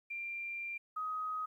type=tone pair in turn; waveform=sine; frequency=2376 / 1258.6 Hz; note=D7 / D#6; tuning=+20 / +19 cents; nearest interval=major seventh; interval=1101 cents; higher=first; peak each=-38 / -35 dBFS; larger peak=second; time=0.1-0.78 / 0.96-1.46 s; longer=first; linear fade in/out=10 ms; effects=12-bit